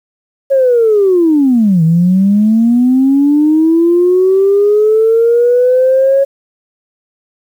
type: linear two-way sweep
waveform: sine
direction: down then up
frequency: 553 to 158.7 to 553 Hz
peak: -5 dBFS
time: 0.5-6.25 s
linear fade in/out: 20 ms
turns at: 1.83 s
effects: tanh soft clip ceiling -1 dBFS + 7-bit